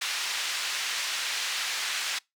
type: band-pass noise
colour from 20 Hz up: pink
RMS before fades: -31 dBFS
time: 0.01-2.19 s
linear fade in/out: 10 ms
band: 1900 to 6200 Hz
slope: 12 dB/octave
effects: noise-tail reverb RT60 0.2 s tail -25 dB re dry